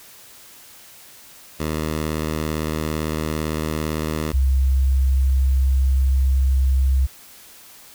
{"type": "tone pair in turn", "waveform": ["10% pulse", "sine"], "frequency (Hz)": [77.78, 66.26], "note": ["D#2", "C2"], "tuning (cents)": [0, 22], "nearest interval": "minor third", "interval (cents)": 278, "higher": "first", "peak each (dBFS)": -14, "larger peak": "neither", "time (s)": [[1.59, 4.33], [4.33, 7.07]], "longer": "neither", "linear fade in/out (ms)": 20, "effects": ["white hiss -45 dBFS RMS until 7.94 s"]}